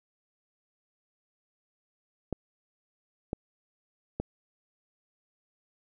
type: clicks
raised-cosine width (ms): 2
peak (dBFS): -17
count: 3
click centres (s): 2.327 / 3.331 / 4.2
effects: none